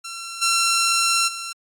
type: tone with level steps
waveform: 10% pulse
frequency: 1357 Hz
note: E6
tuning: 50 cents sharp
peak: -23 / -9 / -21 dBFS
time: 0.04-1.53 s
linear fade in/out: 10 ms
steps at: 0.41 / 1.27 s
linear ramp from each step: 20 ms
effects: AAC 64 kbps